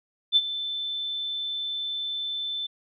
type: tone with ADSR envelope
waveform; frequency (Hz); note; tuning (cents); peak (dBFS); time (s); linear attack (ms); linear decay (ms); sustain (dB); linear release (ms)
sine; 3530; A7; +5; -14; 0.32-2.67; 43; 42; -14; 12
effects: none